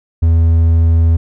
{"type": "tone", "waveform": "triangle", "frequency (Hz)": 82.41, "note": "E2", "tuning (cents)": 0, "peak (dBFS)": -5, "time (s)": [0.22, 1.17], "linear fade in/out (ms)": 10, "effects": []}